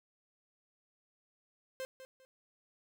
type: tone with echo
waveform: 45% pulse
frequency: 523.3 Hz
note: C5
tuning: in tune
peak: -38 dBFS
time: 1.8-1.85 s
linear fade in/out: 0 ms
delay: 200 ms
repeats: 2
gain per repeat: -11 dB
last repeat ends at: 2.25 s
effects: none